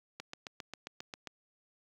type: click train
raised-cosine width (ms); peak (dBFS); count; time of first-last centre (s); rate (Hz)
0.2; -24; 9; 0.2-1.272; 7.46
effects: high-pass 100 Hz 12 dB/octave + 10-bit